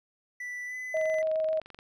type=tone with pitch glide; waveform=triangle; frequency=1974 to 2010 Hz; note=B6 to B6; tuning=-1 to +30 cents; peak=-33 dBFS; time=0.4-1.22 s; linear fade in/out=5 ms; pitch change=+31 cents; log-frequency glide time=0.66-0.75 s
type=tone with vibrato; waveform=sine; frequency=632 Hz; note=D#5; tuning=27 cents sharp; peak=-25 dBFS; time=0.94-1.6 s; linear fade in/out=5 ms; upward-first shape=triangle; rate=7.3 Hz; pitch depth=12 cents each way
type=click train; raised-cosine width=0.3 ms; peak=-31 dBFS; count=20; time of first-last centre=0.97-1.789 s; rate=23.2 Hz
effects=none